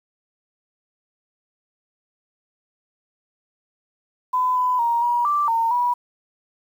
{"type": "tone with pitch steps", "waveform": "sine", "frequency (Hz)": [1008, 1002, 938, 959, 1173, 914, 973], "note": ["B5", "B5", "A#5", "A#5", "D6", "A#5", "B5"], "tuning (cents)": [35, 25, 11, 49, -2, -34, -26], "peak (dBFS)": -17, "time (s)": [4.33, 5.94], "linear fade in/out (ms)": 10, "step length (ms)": 230, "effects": ["8-bit"]}